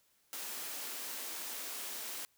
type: high-pass noise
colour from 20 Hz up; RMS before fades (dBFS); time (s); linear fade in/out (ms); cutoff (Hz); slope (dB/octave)
white; -42; 0.33-2.25; 0; 240; 24
effects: white hiss -72 dBFS RMS until 2.37 s